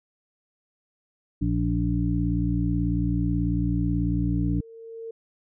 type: harmonic tone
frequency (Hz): 58.27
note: A#1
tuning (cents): 0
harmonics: 1 / 2 / 3 / 5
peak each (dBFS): -27 / -27 / -27 / -27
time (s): 1.41-4.61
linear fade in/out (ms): 10
type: tone with exponential growth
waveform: sine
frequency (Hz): 454.6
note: A#4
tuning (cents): -43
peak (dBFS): -32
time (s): 3.59-5.11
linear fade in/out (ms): 5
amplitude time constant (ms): 330
effects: none